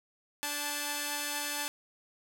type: tone cluster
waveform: 5% pulse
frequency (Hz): 292.1 / 872 / 1578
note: D4 / A5 / G6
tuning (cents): -9 / -16 / +11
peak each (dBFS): -27 / -23 / -30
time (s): 0.43-1.68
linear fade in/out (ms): 0
effects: none